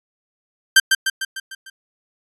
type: tone with echo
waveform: sawtooth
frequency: 1568 Hz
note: G6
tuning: in tune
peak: -3 dBFS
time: 0.76-0.8 s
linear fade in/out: 5 ms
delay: 150 ms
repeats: 6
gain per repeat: -5 dB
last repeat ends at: 1.7 s
effects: resampled to 32000 Hz